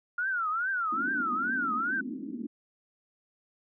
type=tone with vibrato; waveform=sine; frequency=1397 Hz; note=F6; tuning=in tune; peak=-27 dBFS; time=0.18-2.01 s; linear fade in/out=5 ms; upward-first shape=triangle; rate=2.4 Hz; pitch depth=240 cents each way
type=band-pass noise; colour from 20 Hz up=pink; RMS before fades=-38 dBFS; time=0.92-2.47 s; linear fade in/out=10 ms; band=220 to 310 Hz; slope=48 dB/octave
effects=none